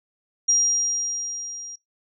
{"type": "tone with level ramp", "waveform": "sine", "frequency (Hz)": 5700, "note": "F8", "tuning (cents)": 34, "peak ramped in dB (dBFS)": [-15, -35], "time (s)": [0.48, 1.76], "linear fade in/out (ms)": 10, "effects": ["noise-tail reverb RT60 0.2 s tail -22 dB re dry"]}